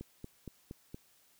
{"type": "click train", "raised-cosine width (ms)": 3, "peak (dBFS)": -30, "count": 5, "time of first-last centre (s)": [0.01, 0.945], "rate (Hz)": 4.28, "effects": ["white hiss -67 dBFS RMS until 1.39 s"]}